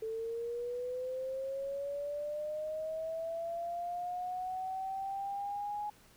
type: linear sweep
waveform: sine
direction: up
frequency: 440 to 837 Hz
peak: -35 dBFS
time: 0.02-5.9 s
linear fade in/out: 5 ms
effects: pink hiss -62 dBFS RMS until 6.16 s